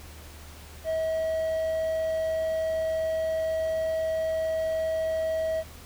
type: tone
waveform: triangle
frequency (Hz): 642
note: E5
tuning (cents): -46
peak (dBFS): -23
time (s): 0.84-5.64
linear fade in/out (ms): 50
effects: added 76 Hz sine -45 dBFS peak until 5.85 s + pink hiss -48 dBFS RMS until 5.85 s